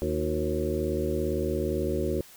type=harmonic tone with a mistuned harmonic; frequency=77.78 Hz; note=D#2; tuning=in tune; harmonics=1 / 2 / 3 / 4 / 5 / 6 / 7; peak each=-32 / -36 / -34 / -35 / -30 / -34 / -34 dBFS; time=0.02-2.21 s; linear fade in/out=0 ms; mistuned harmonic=5; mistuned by=-96 cents; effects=white hiss -51 dBFS RMS until 2.36 s